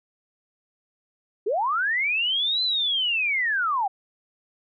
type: linear two-way sweep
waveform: sine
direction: up then down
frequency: 367.3 to 4092 to 742 Hz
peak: -21 dBFS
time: 1.46-3.88 s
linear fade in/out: 10 ms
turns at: 2.63 s
effects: none